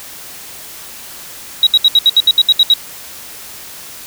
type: tone bursts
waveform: sine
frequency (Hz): 3842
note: B7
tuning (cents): -48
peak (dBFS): -3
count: 11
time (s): 1.63-2.738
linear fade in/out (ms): 2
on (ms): 38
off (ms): 69
effects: tanh soft clip ceiling -1 dBFS + white hiss -32 dBFS RMS until 4.06 s